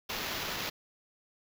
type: noise with sample-and-hold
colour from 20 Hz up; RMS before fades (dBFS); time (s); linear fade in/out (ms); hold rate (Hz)
white; -36; 0.09-0.7; 10; 8820
effects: none